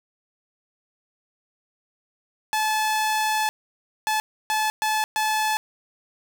sawtooth tone bursts at uneven times, 864 Hz, A5, 32 cents flat, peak -17 dBFS, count 5, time 2.53-3.49 / 4.07-4.2 / 4.5-4.7 / 4.82-5.04 / 5.16-5.57 s, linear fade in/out 0 ms, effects none

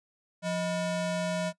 square ring-modulated tone, 402.2 Hz, G4, 44 cents sharp, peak -26 dBFS, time 0.42-1.53 s, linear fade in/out 50 ms, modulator 226 Hz, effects noise-tail reverb RT60 0.1 s tail -20 dB re dry + resampled to 22050 Hz

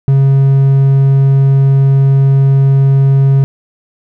triangle tone, 136.5 Hz, C#3, 26 cents flat, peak -3 dBFS, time 0.08-3.44 s, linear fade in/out 0 ms, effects none

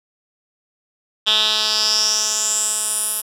10% pulse tone with band-pass filter sweep, 215.2 Hz, A3, 38 cents flat, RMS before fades -19 dBFS, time 1.26-3.22 s, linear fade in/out 20 ms, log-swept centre 3500 to 11000 Hz, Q 5.8, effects none

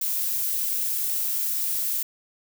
violet noise, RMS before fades -26 dBFS, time 0.01-2.03 s, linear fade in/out 5 ms, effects none

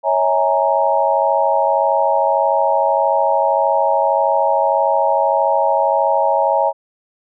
sine chord, A# half-diminished seventh, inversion first, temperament equal with one note detuned, 554.4 / 647.6 / 830.6 / 932.3 Hz, C#5 / E5 / G#5 / A#5, 0 / -31 / 0 / 0 cents, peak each -18 dBFS, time 0.03-6.73 s, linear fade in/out 50 ms, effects none

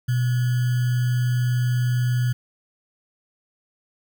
sine tone with sample-and-hold, 123.47 Hz, B2, in tune, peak -18 dBFS, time 0.08-2.33 s, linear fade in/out 10 ms, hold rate 1575 Hz, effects none

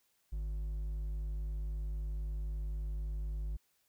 triangle tone with hard clipping, 51.9 Hz, G#1, in tune, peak -36 dBFS, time 0.32-3.57 s, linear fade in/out 10 ms, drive 7 dB, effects white hiss -75 dBFS RMS until 3.88 s

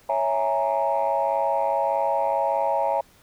sine chord, A# half-diminished seventh, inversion first, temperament equal, 554.4 / 659.3 / 830.6 / 932.3 Hz, C#5 / E5 / G#5 / A#5, 0 / 0 / 0 / 0 cents, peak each -25 dBFS, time 0.09-3.01 s, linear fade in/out 5 ms, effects tanh soft clip ceiling -13 dBFS + pink hiss -56 dBFS RMS until 3.22 s

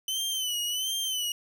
sawtooth tone with vibrato, 3027 Hz, F#7, 39 cents sharp, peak -25 dBFS, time 0.08-1.32 s, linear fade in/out 2 ms, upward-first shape sine, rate 1.4 Hz, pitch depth 85 cents each way, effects none

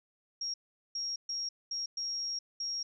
sine tone bursts at uneven times, 5588 Hz, F8, in tune, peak -33 dBFS, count 6, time 0.41-0.54 / 0.95-1.16 / 1.29-1.49 / 1.71-1.86 / 1.97-2.39 / 2.6-2.83 s, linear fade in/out 5 ms, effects none

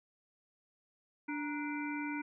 harmonic tone with a mistuned harmonic, 293.7 Hz, D4, in tune, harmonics 1 / 3 / 5 / 7 / 8, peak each -37 / -44 / -45 / -47 / -45 dBFS, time 1.28-2.22 s, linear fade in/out 10 ms, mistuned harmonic 3, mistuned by +110 cents, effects none

